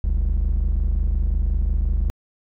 triangle tone pair together, 43.66 / 69.3 Hz, F1 / C#2, 0 / 0 cents, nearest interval minor sixth, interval 800 cents, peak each -16 / -18 dBFS, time 0.04-2.1 s, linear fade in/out 0 ms, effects tanh soft clip ceiling -13 dBFS

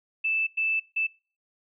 sine tone bursts at uneven times, 2637 Hz, E7, in tune, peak -23 dBFS, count 3, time 0.24-0.47 / 0.57-0.8 / 0.96-1.07 s, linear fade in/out 10 ms, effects noise-tail reverb RT60 0.4 s tail -25 dB re dry

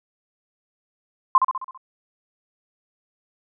sine tone with echo, 1046.5 Hz, C6, in tune, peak -9 dBFS, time 1.35-1.38 s, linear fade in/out 2 ms, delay 66 ms, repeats 6, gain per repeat -5 dB, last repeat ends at 1.776 s, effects none

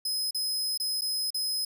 sawtooth tone with dropouts, 5080 Hz, D#8, 35 cents sharp, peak -25 dBFS, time 0.05-1.65 s, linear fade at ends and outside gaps 5 ms, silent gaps 0.309-0.346 / 0.776-0.799 / 1.011-1.018 / 1.305-1.344 s, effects none

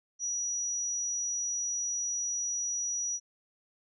sine tone, 5830 Hz, F#8, 26 cents flat, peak -30 dBFS, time 0.19-3.2 s, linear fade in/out 50 ms, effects none

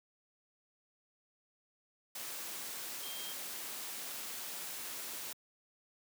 sine tone in noise, 3196 Hz, G7, 33 cents sharp, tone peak -46 dBFS, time 3.03-3.33 s, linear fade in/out 5 ms, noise white, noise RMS -43 dBFS, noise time 2.15-5.33 s, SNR -6 dB, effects high-pass 200 Hz 12 dB/octave

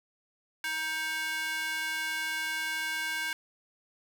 square tone with high-pass filter, 315.3 Hz, D#4, 23 cents sharp, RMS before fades -33 dBFS, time 0.64-3.33 s, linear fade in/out 2 ms, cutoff 1700 Hz, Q 2.4, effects none

